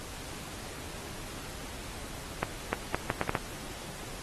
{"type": "accelerating click train", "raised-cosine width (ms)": 0.5, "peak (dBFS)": -12, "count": 7, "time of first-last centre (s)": [2.43, 3.352], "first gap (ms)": 300, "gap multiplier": 0.72, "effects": ["pink hiss -43 dBFS RMS until 4.22 s", "AAC 32 kbps"]}